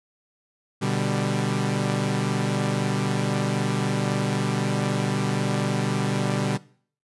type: chord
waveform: sawtooth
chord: G major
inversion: first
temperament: equal with one note detuned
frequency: 123.47 / 147.34 / 196 Hz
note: B2 / D3 / G3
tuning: 0 / +6 / 0 cents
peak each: -23 dBFS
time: 0.81-6.58 s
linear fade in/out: 20 ms
effects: noise-tail reverb RT60 0.5 s tail -20 dB re dry + resampled to 24000 Hz